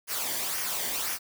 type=noise with flanger; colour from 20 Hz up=white; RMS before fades=-31 dBFS; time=0.07-1.19 s; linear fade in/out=50 ms; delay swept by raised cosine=0.25 to 0.78 ms; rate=1.9 Hz; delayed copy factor=-0.55; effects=none